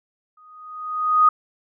sine tone with exponential growth, 1244.5 Hz, D#6, in tune, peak -9 dBFS, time 0.37-1.29 s, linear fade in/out 5 ms, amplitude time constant 200 ms, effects none

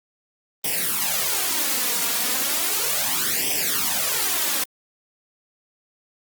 white noise with flanger, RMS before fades -23 dBFS, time 0.64-4.64 s, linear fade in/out 5 ms, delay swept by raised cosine 0.36 to 4.26 ms, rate 0.35 Hz, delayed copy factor +0.85, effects high-pass 150 Hz 12 dB/octave + Opus 32 kbps

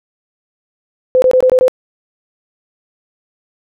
sine tone bursts, 511 Hz, C5, 41 cents flat, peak -6 dBFS, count 6, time 1.15-1.681 s, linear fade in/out 0 ms, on 71 ms, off 21 ms, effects none

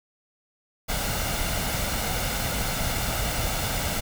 pink noise with comb filter, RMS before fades -27 dBFS, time 0.88-4.01 s, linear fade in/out 20 ms, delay 1.4 ms, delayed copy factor +0.5, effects none

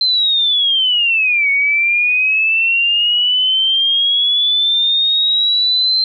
sine linear two-way sweep, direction down then up, 4125 to 2217 to 4125 Hz, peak -11 dBFS, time 0.01-6.04 s, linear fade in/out 2 ms, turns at 1.5 s, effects none

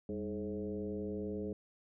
sine tone with frequency modulation, 311.1 Hz, D#4, in tune, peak -36 dBFS, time 0.09-1.53 s, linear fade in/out 2 ms, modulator 111 Hz, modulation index 1.7, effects none

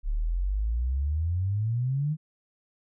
sine exponential sweep, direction up, 34.65 to 158.5 Hz, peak -24 dBFS, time 0.03-2.17 s, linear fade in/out 50 ms, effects none

